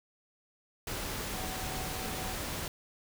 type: tone in noise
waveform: sine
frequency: 751 Hz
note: F#5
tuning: 26 cents sharp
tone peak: -44 dBFS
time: 1.34-2.34 s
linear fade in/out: 2 ms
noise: pink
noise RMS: -37 dBFS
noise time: 0.87-2.68 s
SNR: -10 dB
effects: none